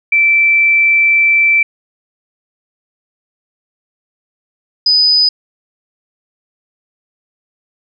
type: tone pair in turn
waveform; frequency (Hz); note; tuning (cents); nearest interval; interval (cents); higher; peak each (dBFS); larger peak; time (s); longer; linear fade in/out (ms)
sine; 2332 / 4989; D7 / D#8; -13 / +4; octave + minor second; 1317; second; -7; neither; 0.12-1.63 / 4.86-5.29; first; 5
effects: none